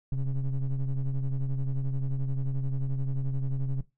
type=ring-modulated tone; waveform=triangle; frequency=69.1 Hz; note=C#2; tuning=5 cents flat; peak=-20 dBFS; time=0.12-3.81 s; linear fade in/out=5 ms; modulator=63.4 Hz; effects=noise-tail reverb RT60 0.2 s tail -18 dB re dry